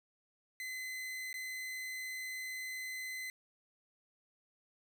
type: tone with dropouts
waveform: 40% pulse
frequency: 2037 Hz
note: C7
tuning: 47 cents flat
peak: -39 dBFS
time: 0.6-3.3 s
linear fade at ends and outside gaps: 1 ms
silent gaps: 1.329-1.341 s
effects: none

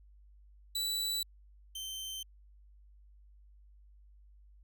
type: tone pair in turn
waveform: sawtooth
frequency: 3951 / 3104 Hz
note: B7 / G7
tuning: 0 / -18 cents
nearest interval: major third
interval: 418 cents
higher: first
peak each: -29 / -36 dBFS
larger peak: first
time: 0.75-1.23 / 1.75-2.23 s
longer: neither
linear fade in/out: 5 ms
effects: added 50 Hz sine -56 dBFS peak until 4.63 s

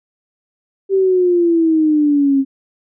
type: exponential sweep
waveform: sine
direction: down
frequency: 392 to 268 Hz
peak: -10 dBFS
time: 0.89-2.45 s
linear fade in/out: 50 ms
effects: none

